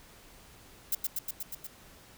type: noise with echo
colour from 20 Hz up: violet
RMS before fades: -28 dBFS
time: 0.92-0.95 s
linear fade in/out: 5 ms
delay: 120 ms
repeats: 6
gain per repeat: -2 dB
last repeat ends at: 1.67 s
effects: pink hiss -55 dBFS RMS until 2.17 s